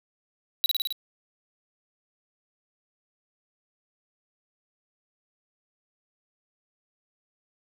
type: tone with echo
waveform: square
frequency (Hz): 3910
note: B7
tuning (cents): -18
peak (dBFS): -19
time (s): 0.64-0.66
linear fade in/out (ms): 0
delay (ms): 53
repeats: 5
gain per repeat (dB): -2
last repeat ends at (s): 0.925
effects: none